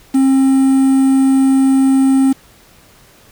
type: tone with quantisation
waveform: triangle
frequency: 267.4 Hz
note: C4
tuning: 38 cents sharp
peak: -6 dBFS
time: 0.14-2.33 s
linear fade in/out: 10 ms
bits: 5
effects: pink hiss -46 dBFS RMS until 3.31 s